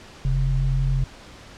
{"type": "tone pair together", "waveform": "sine", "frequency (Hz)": [42.18, 133.9], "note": ["E1", "C3"], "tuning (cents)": [41, 40], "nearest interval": "octave + minor sixth", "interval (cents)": 1999, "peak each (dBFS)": [-21, -21], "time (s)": [0.25, 1.04], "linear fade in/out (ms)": 0, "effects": ["pink hiss -44 dBFS RMS until 1.57 s", "low-pass 6000 Hz 12 dB/octave"]}